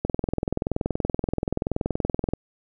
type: click train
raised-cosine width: 2 ms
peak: -10 dBFS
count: 49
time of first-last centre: 0.05-2.336 s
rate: 21 Hz
effects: none